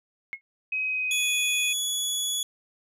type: tone with exponential decay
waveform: sine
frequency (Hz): 2168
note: C#7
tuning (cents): -39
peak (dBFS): -26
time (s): 0.33-0.41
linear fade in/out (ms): 0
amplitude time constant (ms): 16
type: tone with pitch glide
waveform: sine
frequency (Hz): 2532 to 2491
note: D#7 to D#7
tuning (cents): +30 to +1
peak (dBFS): -25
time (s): 0.72-1.73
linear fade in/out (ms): 5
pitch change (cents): -29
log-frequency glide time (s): 0.83-1.29
type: tone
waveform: 20% pulse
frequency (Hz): 3391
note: G#7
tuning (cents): +35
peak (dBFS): -20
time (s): 1.11-2.43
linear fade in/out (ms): 2
effects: none